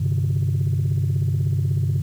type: chord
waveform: sine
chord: G suspended fourth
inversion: none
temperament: just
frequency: 98 / 130.67 / 147 Hz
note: G2 / C3 / D3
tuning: 0 / -2 / +2 cents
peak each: -20 / -21 / -22 dBFS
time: 0-2.02 s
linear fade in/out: 10 ms
effects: tanh soft clip ceiling -14 dBFS + 8-bit